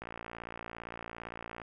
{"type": "click train", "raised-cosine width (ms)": 0.5, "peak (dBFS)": -26, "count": 93, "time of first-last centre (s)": [0.02, 1.617], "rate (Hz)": 57.6, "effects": []}